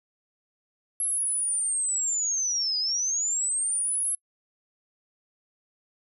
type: linear two-way sweep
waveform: sine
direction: down then up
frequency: 11175 to 4900 to 10990 Hz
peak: -24 dBFS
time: 1-4.15 s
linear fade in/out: 2 ms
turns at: 2.78 s
effects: noise-tail reverb RT60 0.1 s tail -26 dB re dry